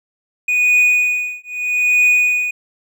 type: tone with tremolo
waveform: triangle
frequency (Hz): 2473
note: D#7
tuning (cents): -11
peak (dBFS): -7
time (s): 0.48-2.51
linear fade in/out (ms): 5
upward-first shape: triangle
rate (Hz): 0.79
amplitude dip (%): 100
effects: none